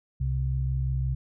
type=tone pair together; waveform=sine; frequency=65.41 / 131.03 Hz; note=C2 / C3; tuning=0 / +3 cents; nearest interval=octave; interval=1203 cents; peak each=-27 dBFS; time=0.2-1.15 s; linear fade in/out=10 ms; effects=none